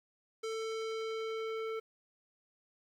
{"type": "tone with low-pass filter sweep", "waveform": "square", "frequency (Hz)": 444.9, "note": "A4", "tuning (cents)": 19, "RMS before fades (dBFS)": -38, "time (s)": [0.43, 1.8], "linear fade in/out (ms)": 10, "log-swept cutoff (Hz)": [7400, 2200], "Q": 1, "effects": ["11-bit"]}